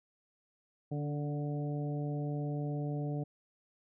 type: harmonic tone with a mistuned harmonic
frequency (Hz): 146.83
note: D3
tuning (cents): 0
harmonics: 1 / 2 / 3 / 4 / 5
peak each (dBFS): -34 / -40 / -44 / -46 / -48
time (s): 0.91-3.24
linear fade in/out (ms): 10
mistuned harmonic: 2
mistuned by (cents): -21
effects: none